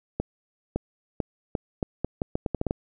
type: accelerating click train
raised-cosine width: 2 ms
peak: -12 dBFS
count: 13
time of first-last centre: 0.2-2.709 s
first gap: 560 ms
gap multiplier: 0.79
effects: none